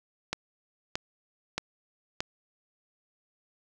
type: click train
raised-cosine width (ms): 0.2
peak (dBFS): -12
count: 4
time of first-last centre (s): 0.33-2.205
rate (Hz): 1.6
effects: none